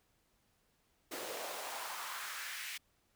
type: noise with high-pass filter sweep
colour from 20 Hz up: pink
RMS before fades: -43 dBFS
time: 1.11-2.78 s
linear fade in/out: 10 ms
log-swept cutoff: 400 to 2300 Hz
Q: 2.2
effects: pink hiss -75 dBFS RMS until 3.15 s